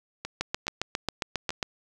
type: two click trains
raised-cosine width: 0.2 ms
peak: -10 / -16 dBFS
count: 10 / 4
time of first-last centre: 0.41-1.628 / 0.25-1.505 s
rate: 7.39 / 2.39 Hz
effects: none